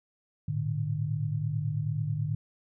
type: tone cluster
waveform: sine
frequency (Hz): 107.6 / 116.8 / 150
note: A2 / A#2 / D3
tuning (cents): -38 / +4 / +37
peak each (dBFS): -32 / -35 / -30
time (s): 0.48-2.35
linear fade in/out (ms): 5
effects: none